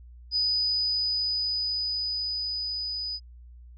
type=tone with level ramp; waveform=sine; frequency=4978 Hz; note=D#8; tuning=in tune; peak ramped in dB=-22 to -30 dBFS; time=0.31-3.2 s; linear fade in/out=50 ms; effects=added 60 Hz sine -45 dBFS peak until 3.77 s